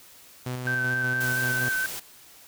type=tone with tremolo; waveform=sawtooth; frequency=125.8 Hz; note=B2; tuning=32 cents sharp; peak=-25 dBFS; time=0.46-1.69 s; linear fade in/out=5 ms; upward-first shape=square; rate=5.2 Hz; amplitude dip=30%
type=tone with vibrato; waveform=sine; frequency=1544 Hz; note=G6; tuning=27 cents flat; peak=-24 dBFS; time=0.67-1.86 s; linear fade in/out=0 ms; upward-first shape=square; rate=4.3 Hz; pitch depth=17 cents each way
type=noise; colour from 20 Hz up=white; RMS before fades=-35 dBFS; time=1.2-2 s; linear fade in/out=10 ms
effects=white hiss -51 dBFS RMS until 2.47 s